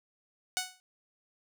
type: tone with exponential decay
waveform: 5% pulse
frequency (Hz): 740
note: F#5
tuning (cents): 0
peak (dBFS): -15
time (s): 0.57-0.8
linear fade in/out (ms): 0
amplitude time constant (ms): 48
effects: none